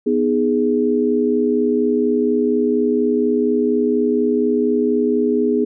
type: chord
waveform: sine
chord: G# minor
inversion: first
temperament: equal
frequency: 246.9 / 311.1 / 415.3 Hz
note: B3 / D#4 / G#4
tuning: 0 / 0 / 0 cents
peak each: -18 / -21 / -17 dBFS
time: 0.06-5.65 s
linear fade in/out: 10 ms
effects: none